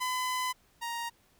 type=tone pair in turn; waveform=sawtooth; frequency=1010 / 935.6 Hz; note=B5 / A#5; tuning=+39 / +6 cents; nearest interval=minor second; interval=133 cents; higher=first; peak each=-26 / -30 dBFS; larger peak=first; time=0-0.53 / 0.81-1.1 s; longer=first; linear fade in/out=20 ms; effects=pink hiss -66 dBFS RMS until 1.39 s